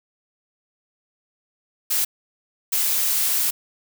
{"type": "noise bursts at uneven times", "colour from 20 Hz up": "blue", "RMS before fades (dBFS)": -21, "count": 2, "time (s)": [[1.9, 2.05], [2.72, 3.51]], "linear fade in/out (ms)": 10, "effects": []}